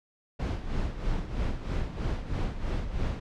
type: noise with tremolo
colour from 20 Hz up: brown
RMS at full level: -28 dBFS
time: 0.39-3.2 s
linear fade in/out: 10 ms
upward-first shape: sine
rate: 3.1 Hz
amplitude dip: 65%
effects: low-pass 5000 Hz 12 dB/octave